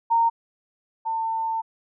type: tone pair in turn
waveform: sine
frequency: 922 / 898.3 Hz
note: A#5 / A5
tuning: -19 / +36 cents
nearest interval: unison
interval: 45 cents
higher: first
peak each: -16 / -23 dBFS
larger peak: first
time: 0.1-0.3 / 1.05-1.62 s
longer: second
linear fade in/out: 20 ms
effects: none